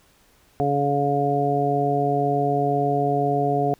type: harmonic tone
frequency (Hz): 142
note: C#3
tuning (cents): +42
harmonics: 1 / 2 / 3 / 4 / 5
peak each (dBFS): -26 / -27 / -24 / -31 / -22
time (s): 0.6-3.74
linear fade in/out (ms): 0
effects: pink hiss -58 dBFS RMS until 3.79 s